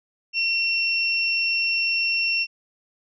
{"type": "tone pair together", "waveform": "sine", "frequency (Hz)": [2722, 5444], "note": ["F7", "F8"], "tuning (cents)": [-45, -45], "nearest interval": "octave", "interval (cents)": 1200, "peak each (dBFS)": [-21, -26], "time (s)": [0.33, 2.47], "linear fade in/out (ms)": 50, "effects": []}